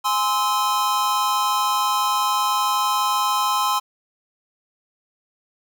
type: chord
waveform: square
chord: Ab augmented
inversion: none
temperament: just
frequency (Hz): 830.6 / 1038.3 / 1297.8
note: Ab5 / C6 / E6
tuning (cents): 0 / -14 / -27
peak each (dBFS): -26 / -21 / -26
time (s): 0.04-3.8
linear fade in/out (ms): 20
effects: none